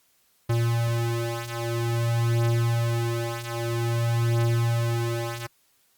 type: beating tone pair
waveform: square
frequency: 116.54 / 117.05 Hz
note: A#2 / A#2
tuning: 0 / +8 cents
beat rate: 0.51 Hz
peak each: -28 / -25 dBFS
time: 0.49-5.47 s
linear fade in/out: 10 ms
effects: white hiss -65 dBFS RMS until 5.97 s + Opus 48 kbps